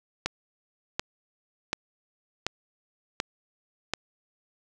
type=click train; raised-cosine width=0.2 ms; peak=-9 dBFS; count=6; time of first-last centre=0.26-3.936 s; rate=1.36 Hz; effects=none